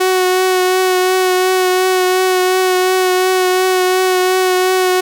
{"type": "tone with vibrato", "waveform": "sawtooth", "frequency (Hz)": 370, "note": "F#4", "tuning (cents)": 0, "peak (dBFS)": -7, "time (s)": [0, 5.01], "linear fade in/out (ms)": 10, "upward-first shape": "triangle", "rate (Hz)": 2.8, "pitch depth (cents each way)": 20, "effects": []}